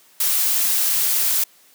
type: noise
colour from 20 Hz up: blue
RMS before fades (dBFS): -19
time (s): 0.2-1.44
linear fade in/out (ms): 5
effects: white hiss -53 dBFS RMS until 1.74 s + high-pass 200 Hz 12 dB/octave